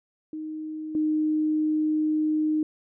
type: tone pair in turn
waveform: sine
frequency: 311.1 / 308.4 Hz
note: D#4 / D#4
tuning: 0 / -15 cents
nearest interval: unison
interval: 15 cents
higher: first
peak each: -31 / -21 dBFS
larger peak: second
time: 0.33-0.95 / 0.95-2.63 s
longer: second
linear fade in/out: 2 ms
effects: none